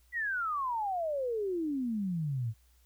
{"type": "exponential sweep", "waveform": "sine", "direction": "down", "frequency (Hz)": [1984, 107], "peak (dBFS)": -30, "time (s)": [0.12, 2.54], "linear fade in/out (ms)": 50, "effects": ["added 60 Hz sine -62 dBFS peak until 2.85 s", "white hiss -70 dBFS RMS until 2.85 s"]}